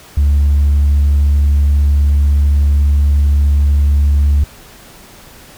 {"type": "tone with tanh clipping", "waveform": "triangle", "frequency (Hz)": 71.8, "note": "D2", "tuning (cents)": -39, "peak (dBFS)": -8, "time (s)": [0.17, 4.44], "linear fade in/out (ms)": 5, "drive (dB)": 6, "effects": ["pink hiss -39 dBFS RMS until 5.57 s"]}